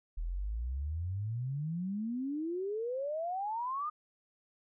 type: exponential sweep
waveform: sine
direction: up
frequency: 38.89 to 1244.5 Hz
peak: -33 dBFS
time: 0.17-3.9 s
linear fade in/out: 10 ms
effects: none